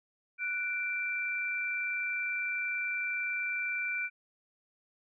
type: tone pair together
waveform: sine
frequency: 1479.8 / 2349 Hz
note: F#6 / D7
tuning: 0 / 0 cents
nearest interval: minor sixth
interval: 800 cents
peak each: -36 / -32 dBFS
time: 0.38-4.1 s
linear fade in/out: 50 ms
effects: none